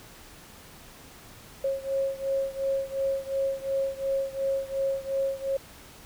sine beating tone pair, 542 / 544.8 Hz, C#5 / C#5, -39 / -30 cents, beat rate 2.8 Hz, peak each -28 / -30 dBFS, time 1.64-5.57 s, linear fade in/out 5 ms, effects pink hiss -49 dBFS RMS until 6.05 s

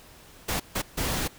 pink noise bursts at uneven times, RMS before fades -28 dBFS, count 3, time 0.48-0.6 / 0.75-0.82 / 0.97-1.28 s, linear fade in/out 10 ms, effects pink hiss -51 dBFS RMS until 1.38 s

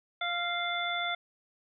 harmonic tone with a mistuned harmonic, 698.5 Hz, F5, in tune, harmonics 1 / 2 / 3 / 5, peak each -35 / -35 / -35 / -35 dBFS, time 0.21-1.15 s, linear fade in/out 5 ms, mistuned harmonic 2, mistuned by -17 cents, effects none

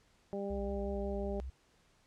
harmonic tone, 199.2 Hz, G3, 28 cents sharp, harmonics 1 / 2 / 3 / 4, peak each -40 / -39 / -41 / -48 dBFS, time 0.33-1.4 s, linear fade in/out 0 ms
sine tone with vibrato, 61.2 Hz, B1, 15 cents flat, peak -39 dBFS, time 0.5-1.5 s, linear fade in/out 5 ms, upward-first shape square, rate 5.5 Hz, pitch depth 120 cents each way
effects pink hiss -69 dBFS RMS until 2.06 s + low-pass 8000 Hz 12 dB/octave

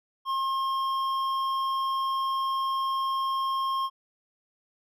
triangle tone with hard clipping, 1070 Hz, C6, 38 cents sharp, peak -27 dBFS, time 0.25-3.9 s, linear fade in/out 50 ms, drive 11 dB, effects none

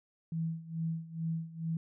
sine tone with tremolo, 163.4 Hz, E3, 15 cents flat, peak -30 dBFS, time 0.32-1.77 s, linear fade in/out 2 ms, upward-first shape sine, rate 2.3 Hz, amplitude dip 85%, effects none

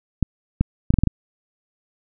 clicks, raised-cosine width 5 ms, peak -4 dBFS, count 7, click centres 0.227 / 0.61 / 0.905 / 0.94 / 0.987 / 1.036 / 1.073 s, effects none

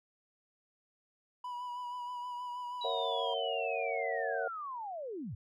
triangle tone with vibrato, 981 Hz, B5, 12 cents flat, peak -36 dBFS, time 1.44-3.34 s, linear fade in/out 5 ms, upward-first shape sine, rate 6.3 Hz, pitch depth 27 cents each way
sine linear sweep, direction down, 3934 to 80.1 Hz, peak -38 dBFS, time 2.81-5.35 s, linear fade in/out 5 ms
sine chord, F# dominant seventh, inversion first, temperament just, 462.5 / 555 / 666 / 740 Hz, A#4 / C#5 / E5 / F#5, -14 / +2 / +18 / 0 cents, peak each -38 dBFS, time 2.84-4.48 s, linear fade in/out 5 ms
effects none

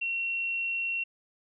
sine tone, 2729 Hz, F7, 41 cents flat, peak -28 dBFS, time 0.01-1.04 s, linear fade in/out 10 ms, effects none

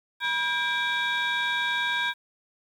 sine tone cluster, 966 / 1605 / 2340 / 3366 / 3757 Hz, B5 / G6 / D7 / G#7 / A#7, -39 / +40 / -7 / +23 / +13 cents, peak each -30 / -26 / -31 / -33 / -31 dBFS, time 0.2-2.14 s, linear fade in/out 50 ms, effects tanh soft clip ceiling -18 dBFS + 9-bit

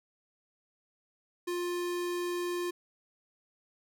square tone, 352 Hz, F4, 14 cents sharp, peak -32 dBFS, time 1.47-2.71 s, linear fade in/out 10 ms, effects none

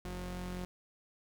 sawtooth tone pair together, 45.2 / 180 Hz, F#1 / F#3, -40 / -47 cents, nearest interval 2 octaves, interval 2393 cents, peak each -38 / -37 dBFS, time 0.05-0.65 s, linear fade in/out 0 ms, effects none

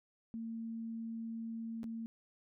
sine tone with dropouts, 227.1 Hz, A#3, 45 cents flat, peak -39 dBFS, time 0.34-2.06 s, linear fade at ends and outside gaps 0 ms, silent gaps 1.832-1.841 s, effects none

